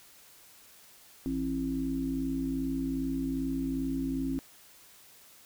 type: harmonic tone with a mistuned harmonic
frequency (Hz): 55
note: A1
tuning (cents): 0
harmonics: 1 / 3 / 5 / 6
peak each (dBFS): -39 / -40 / -30 / -39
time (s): 1.26-4.39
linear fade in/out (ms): 0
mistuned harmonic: 5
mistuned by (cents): -48
effects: white hiss -56 dBFS RMS until 5.45 s